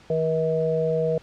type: harmonic tone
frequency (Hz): 160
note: D#3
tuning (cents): +49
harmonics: 1 / 3 / 4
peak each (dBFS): -27 / -22 / -27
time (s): 0.1-1.18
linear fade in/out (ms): 2
effects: pink hiss -51 dBFS RMS until 1.22 s + low-pass 5000 Hz 12 dB/octave